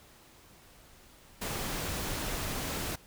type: noise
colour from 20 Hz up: pink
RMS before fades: -35 dBFS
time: 1.41-2.96 s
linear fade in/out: 10 ms
effects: pink hiss -57 dBFS RMS until 3.06 s